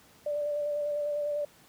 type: tone with vibrato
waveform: sine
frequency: 587.3 Hz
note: D5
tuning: in tune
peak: -28 dBFS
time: 0.26-1.45 s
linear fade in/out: 5 ms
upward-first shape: square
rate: 10 Hz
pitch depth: 15 cents each way
effects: pink hiss -58 dBFS RMS until 1.68 s + high-pass 100 Hz 12 dB/octave